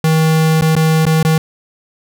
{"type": "tone with dropouts", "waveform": "square", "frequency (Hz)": 159, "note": "D#3", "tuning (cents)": 38, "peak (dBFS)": -10, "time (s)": [0.04, 1.38], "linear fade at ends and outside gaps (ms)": 2, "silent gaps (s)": [[0.611, 0.621], [0.754, 0.764], [1.054, 1.065], [1.229, 1.249]], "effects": []}